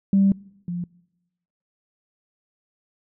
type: tone pair in turn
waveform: sine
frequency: 196 / 175.05 Hz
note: G3 / F3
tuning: 0 / +4 cents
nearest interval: major second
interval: 196 cents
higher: first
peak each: -13 / -25 dBFS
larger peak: first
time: 0.13-0.32 / 0.68-0.84 s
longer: first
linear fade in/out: 2 ms
effects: noise-tail reverb RT60 1.0 s tail -25 dB re dry + tanh soft clip ceiling -9 dBFS